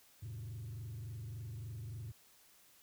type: tone with frequency modulation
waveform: sine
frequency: 110 Hz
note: A2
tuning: in tune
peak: -40 dBFS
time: 0.22-2.12 s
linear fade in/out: 10 ms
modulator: 23.5 Hz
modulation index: 0.85
effects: tanh soft clip ceiling -41 dBFS + white hiss -65 dBFS RMS until 2.82 s